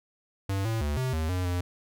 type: tone with pitch steps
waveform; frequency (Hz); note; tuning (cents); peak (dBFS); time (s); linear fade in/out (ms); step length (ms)
square; 97.6 / 112.5 / 73.3 / 129.3 / 79.3 / 91.1 / 88.8; G2 / A2 / D2 / C3 / D#2 / F#2 / F2; -7 / +39 / -3 / -20 / +33 / -26 / +29; -27; 0.49-1.61; 5; 160
effects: none